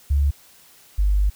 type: tone pair in turn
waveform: sine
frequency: 70.9 / 49.92 Hz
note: C#2 / G1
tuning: +40 / +32 cents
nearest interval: tritone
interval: 608 cents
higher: first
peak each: -15 dBFS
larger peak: neither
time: 0.1-0.31 / 0.98-1.3 s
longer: second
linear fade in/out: 10 ms
effects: white hiss -51 dBFS RMS until 1.35 s